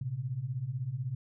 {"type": "beating tone pair", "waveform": "sine", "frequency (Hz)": [116.5, 132.5], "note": ["A#2", "C3"], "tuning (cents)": [-1, 22], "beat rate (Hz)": 16, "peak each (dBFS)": [-37, -34], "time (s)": [0.01, 1.15], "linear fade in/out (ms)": 5, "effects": []}